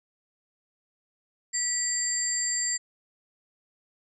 sine tone cluster, 1947 / 4720 / 7400 Hz, B6 / D8 / A#8, -25 / +8 / -14 cents, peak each -35 / -35 / -26 dBFS, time 1.53-2.78 s, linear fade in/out 20 ms, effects none

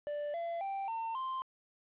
triangle tone with pitch steps, 587.3 / 678.5 / 784 / 905.7 / 1046.4 Hz, D5 / E5 / G5 / A5 / C6, 0 / +50 / 0 / +50 / 0 cents, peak -33 dBFS, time 0.07-1.42 s, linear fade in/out 0 ms, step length 270 ms, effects resampled to 8000 Hz + 11-bit

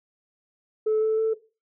sine tone with pitch steps, 433.9 / 438.4 / 443 Hz, A4 / A4 / A4, -24 / -6 / +12 cents, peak -18 dBFS, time 0.86-1.34 s, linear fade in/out 10 ms, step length 160 ms, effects noise-tail reverb RT60 0.3 s tail -17 dB re dry + tanh soft clip ceiling -17 dBFS

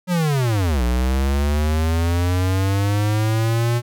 square linear two-way sweep, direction down then up, 185 to 59.4 to 120.5 Hz, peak -17 dBFS, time 0.07-3.82 s, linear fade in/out 50 ms, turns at 0.83 s, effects none

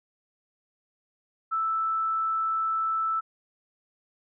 sine tone, 1318.5 Hz, E6, in tune, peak -24 dBFS, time 1.51-3.21 s, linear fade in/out 20 ms, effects none

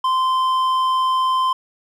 sine tone with hard clipping, 1037 Hz, C6, 16 cents flat, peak -17 dBFS, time 0.04-1.53 s, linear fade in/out 5 ms, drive 6 dB, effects none

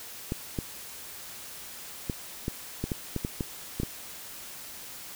clicks, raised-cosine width 3 ms, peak -16 dBFS, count 11, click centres 0.321 / 0.588 / 2.098 / 2.481 / 2.84 / 2.918 / 3.163 / 3.249 / 3.408 / 3.8 / 3.833 s, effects white hiss -43 dBFS RMS until 5.15 s

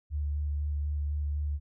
sine tone with vibrato, 73.42 Hz, D2, in tune, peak -28 dBFS, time 0.1-1.6 s, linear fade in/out 50 ms, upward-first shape square, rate 4 Hz, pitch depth 13 cents each way, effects none

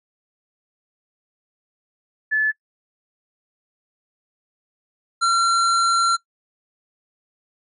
sine / square tone pair in turn, 1731 / 1365.6 Hz, A6 / F6, -29 / -39 cents, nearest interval major third, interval 410 cents, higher first, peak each -16 dBFS, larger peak neither, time 2.31-2.52 / 5.21-6.17 s, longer second, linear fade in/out 20 ms, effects noise-tail reverb RT60 0.1 s tail -22 dB re dry + resampled to 24000 Hz

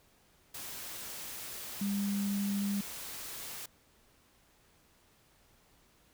sine tone in noise, 200.8 Hz, G3, 42 cents sharp, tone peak -30 dBFS, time 1.81-2.81 s, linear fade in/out 5 ms, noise white, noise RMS -43 dBFS, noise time 0.54-3.66 s, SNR +10 dB, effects pink hiss -66 dBFS RMS until 6.13 s

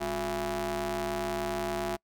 sawtooth ring-modulated tone, 157 Hz, D#3, 16 cents sharp, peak -23 dBFS, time 0-1.97 s, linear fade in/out 20 ms, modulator 516 Hz, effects noise-tail reverb RT60 0.1 s tail -26 dB re dry

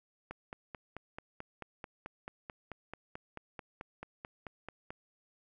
click train, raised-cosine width 0.5 ms, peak -27 dBFS, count 22, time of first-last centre 0.31-4.905 s, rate 4.57 Hz, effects none

